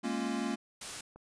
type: chord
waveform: square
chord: Bb minor seventh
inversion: third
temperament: equal with one note detuned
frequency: 207.7 / 233.1 / 274.6 / 349.2 Hz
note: Ab3 / Bb3 / Db4 / F4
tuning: 0 / 0 / -16 / 0 cents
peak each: -40 / -36 / -38 / -41 dBFS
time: 0.03-0.56 s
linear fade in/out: 20 ms
type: noise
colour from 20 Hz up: white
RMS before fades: -41 dBFS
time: 0.81-1.01 s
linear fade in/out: 5 ms
type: click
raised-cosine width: 1 ms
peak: -38 dBFS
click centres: 1.16 s
effects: resampled to 22050 Hz